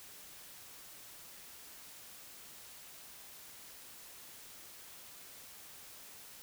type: silence
effects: white hiss -53 dBFS RMS until 6.42 s